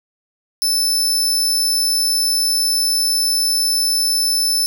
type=tone; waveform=sawtooth; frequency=5274 Hz; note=E8; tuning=in tune; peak=-12 dBFS; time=0.62-4.66 s; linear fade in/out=0 ms; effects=none